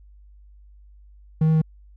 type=tone with pitch steps; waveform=triangle; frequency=157.6 / 158.8 / 157.7 Hz; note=D#3 / D#3 / D#3; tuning=+23 / +36 / +24 cents; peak=-13 dBFS; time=1.41-1.617 s; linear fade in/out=5 ms; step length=69 ms; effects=added 50 Hz sine -46 dBFS peak until 1.96 s